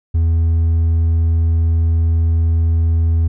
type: tone with hard clipping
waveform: sine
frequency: 82.41 Hz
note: E2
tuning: in tune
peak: -12 dBFS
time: 0.14-3.28 s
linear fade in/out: 10 ms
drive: 2 dB
effects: none